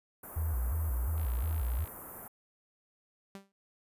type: band-stop noise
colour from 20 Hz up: white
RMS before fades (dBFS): -42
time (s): 0.23-2.28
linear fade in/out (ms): 5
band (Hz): 1300 to 13000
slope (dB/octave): 24
type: tone with vibrato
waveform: sine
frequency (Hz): 69.3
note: C#2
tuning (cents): 0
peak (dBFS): -29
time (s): 0.36-1.85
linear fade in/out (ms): 10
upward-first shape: square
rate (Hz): 2.8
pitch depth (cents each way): 240
type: click train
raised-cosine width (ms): 0.3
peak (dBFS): -36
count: 41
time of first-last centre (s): 1.18-1.876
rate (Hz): 57.5
type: tone with exponential decay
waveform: sawtooth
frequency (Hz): 196.3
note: G3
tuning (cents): +3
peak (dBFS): -37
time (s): 3.35-3.52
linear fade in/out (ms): 0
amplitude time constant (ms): 35
effects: resampled to 32000 Hz